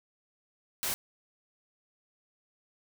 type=noise; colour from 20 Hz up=white; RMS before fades=-32 dBFS; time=0.83-0.94 s; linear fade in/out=0 ms; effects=none